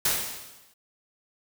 white noise with exponential decay, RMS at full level -22 dBFS, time 0.05-0.74 s, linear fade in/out 5 ms, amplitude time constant 150 ms, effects none

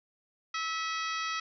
harmonic tone with a mistuned harmonic, 650 Hz, E5, 24 cents flat, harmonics 2 / 3 / 4 / 5 / 6 / 7 / 8 / 9, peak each -34 / -38 / -40 / -42 / -44 / -45 / -46 / -47 dBFS, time 0.54-1.4 s, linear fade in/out 5 ms, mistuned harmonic 4, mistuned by -38 cents, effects none

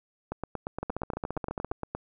two click trains, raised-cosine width 1 ms, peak -18 / -18 dBFS, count 14 / 15, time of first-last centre 0.83-1.714 / 0.32-1.95 s, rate 14.7 / 8.59 Hz, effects none

